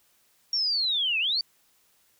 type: linear two-way sweep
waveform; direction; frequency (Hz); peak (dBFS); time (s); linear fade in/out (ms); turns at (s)
sine; down then up; 5588 to 2489 to 4678; -23; 0.53-1.41; 2; 1.19
effects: white hiss -65 dBFS RMS until 2.19 s